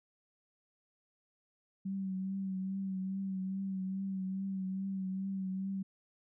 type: tone with vibrato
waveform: sine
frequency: 191.3 Hz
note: G3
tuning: 42 cents flat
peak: -34 dBFS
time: 1.85-5.83 s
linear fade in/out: 10 ms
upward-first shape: triangle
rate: 2.4 Hz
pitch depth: 39 cents each way
effects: none